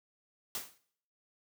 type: noise with exponential decay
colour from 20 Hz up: white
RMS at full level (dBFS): -34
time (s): 0.55-0.78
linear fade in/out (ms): 1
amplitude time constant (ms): 50
effects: noise-tail reverb RT60 0.6 s tail -18 dB re dry + high-pass 100 Hz 12 dB/octave